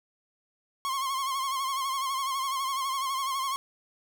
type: tone with vibrato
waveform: 45% pulse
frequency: 1076 Hz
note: C6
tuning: 48 cents sharp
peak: -28 dBFS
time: 0.85-3.56 s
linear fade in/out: 0 ms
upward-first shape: sine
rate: 12 Hz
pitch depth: 63 cents each way
effects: none